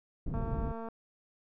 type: low-pass noise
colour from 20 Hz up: pink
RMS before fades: -34 dBFS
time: 0.26-0.72 s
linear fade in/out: 5 ms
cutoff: 210 Hz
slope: 12 dB/octave
type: click train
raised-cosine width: 1 ms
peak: -29 dBFS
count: 125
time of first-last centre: 0.34-0.886 s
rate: 227 Hz
effects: none